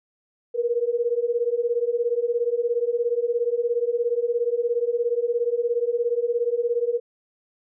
sine beating tone pair, 466.2 / 483.2 Hz, A#4 / B4, 0 / -38 cents, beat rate 17 Hz, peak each -24 / -23 dBFS, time 0.54-7 s, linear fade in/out 20 ms, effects none

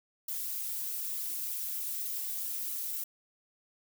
violet noise with flanger, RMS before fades -36 dBFS, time 0.28-3.04 s, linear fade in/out 5 ms, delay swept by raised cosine 1.1 to 5.7 ms, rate 3.3 Hz, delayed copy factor -0.75, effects none

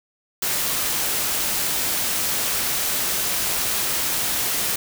white noise, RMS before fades -23 dBFS, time 0.42-4.76 s, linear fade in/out 5 ms, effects none

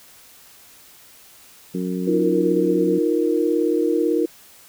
harmonic tone, 91.4 Hz, F#2, 21 cents flat, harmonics 2 / 3 / 4 / 5, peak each -24 / -28 / -30 / -33 dBFS, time 1.74-2.99 s, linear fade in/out 10 ms
sine chord, Eb suspended second, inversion none, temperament equal, 311.1 / 349.2 / 466.2 Hz, Eb4 / F4 / Bb4, 0 / 0 / 0 cents, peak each -21 dBFS, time 2.07-4.26 s, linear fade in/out 10 ms
effects white hiss -48 dBFS RMS until 4.68 s

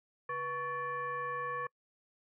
sine tone with frequency modulation, 1118 Hz, C#6, 14 cents sharp, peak -34 dBFS, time 0.29-1.67 s, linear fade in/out 5 ms, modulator 628 Hz, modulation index 0.96, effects noise-tail reverb RT60 0.1 s tail -26 dB re dry

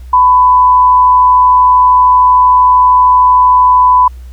sine tone with frequency modulation, 1000 Hz, B5, 21 cents sharp, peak -3 dBFS, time 0.13-4.08 s, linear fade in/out 5 ms, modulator 113 Hz, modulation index 0.25, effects added 62 Hz sine -26 dBFS peak until 4.32 s + pink hiss -48 dBFS RMS until 4.32 s

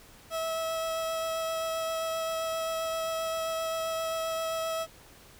30% pulse tone with vibrato, 650 Hz, E5, 24 cents flat, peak -27 dBFS, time 0.3-4.87 s, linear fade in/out 50 ms, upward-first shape sine, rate 7.6 Hz, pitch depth 9 cents each way, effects pink hiss -54 dBFS RMS until 5.39 s

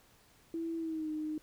sine tone with pitch glide, 330 to 307.9 Hz, E4 to D#4, +2 to -18 cents, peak -34 dBFS, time 0.54-1.38 s, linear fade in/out 2 ms, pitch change -120 cents, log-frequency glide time 0.77-1.1 s, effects pink hiss -64 dBFS RMS until 1.42 s

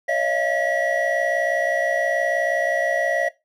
triangle tone cluster, 557 / 623 / 682 / 1932 Hz, C#5 / D#5 / F5 / B6, +8 / +2 / -41 / -39 cents, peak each -23 dBFS, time 0.08-3.29 s, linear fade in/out 10 ms, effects noise-tail reverb RT60 0.2 s tail -17 dB re dry

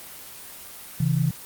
sine tone pair together, 134.18 / 162.7 Hz, C3 / E3, +44 / -22 cents, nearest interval minor third, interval 334 cents, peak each -22 dBFS, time 1-1.31 s, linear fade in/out 5 ms, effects white hiss -41 dBFS RMS until 1.45 s + Opus 24 kbps

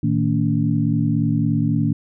harmonic tone with a mistuned harmonic, 57.1 Hz, A#1, 35 cents flat, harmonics 2 / 3 / 4 / 5, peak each -22 / -20 / -22 / -23 dBFS, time 0.03-1.93 s, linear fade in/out 5 ms, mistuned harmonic 3, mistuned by -140 cents, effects none

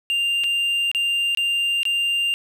triangle tone with dropouts, 2792 Hz, F7, 1 cent flat, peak -17 dBFS, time 0.1-2.34 s, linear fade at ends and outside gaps 0 ms, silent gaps 0.437-0.441 / 0.915-0.948 / 1.349-1.373 / 1.832-1.853 s, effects none

